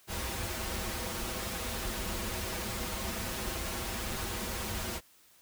pink noise with comb filter, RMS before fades -36 dBFS, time 0.07-5.01 s, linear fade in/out 50 ms, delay 6.9 ms, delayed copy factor -0.8, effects white hiss -62 dBFS RMS until 5.41 s

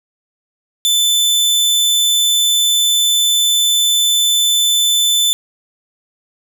sawtooth tone, 3520 Hz, A7, in tune, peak -8 dBFS, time 0.85-5.33 s, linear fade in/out 0 ms, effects none

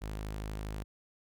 sawtooth tone, 52.4 Hz, G#1, 16 cents sharp, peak -33 dBFS, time 0.01-0.84 s, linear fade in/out 20 ms, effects none

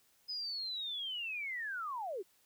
sine linear sweep, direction down, 5070 to 339.2 Hz, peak -37 dBFS, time 0.28-2.23 s, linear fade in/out 20 ms, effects white hiss -70 dBFS RMS until 2.45 s

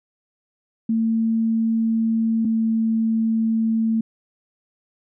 sine tone pair in turn, 225.2 / 224 Hz, A3 / A3, +40 / +31 cents, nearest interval unison, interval 9 cents, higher first, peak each -17 dBFS, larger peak neither, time 0.89-2.45 / 2.45-4.01 s, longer neither, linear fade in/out 5 ms, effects none

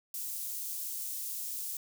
white high-pass noise, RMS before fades -38 dBFS, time 0.14-1.77 s, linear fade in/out 2 ms, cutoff 7400 Hz, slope 12 dB/octave, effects none

